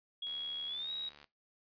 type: tone with pitch glide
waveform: sine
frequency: 3322 to 3816 Hz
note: G#7 to A#7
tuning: 0 to +40 cents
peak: -37 dBFS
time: 0.22-1.09 s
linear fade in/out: 5 ms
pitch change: +240 cents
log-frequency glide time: 0.67-0.91 s
type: click train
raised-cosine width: 0.2 ms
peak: -37 dBFS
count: 72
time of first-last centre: 0.27-1.243 s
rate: 73 Hz
effects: noise-tail reverb RT60 0.2 s tail -19 dB re dry + resampled to 11025 Hz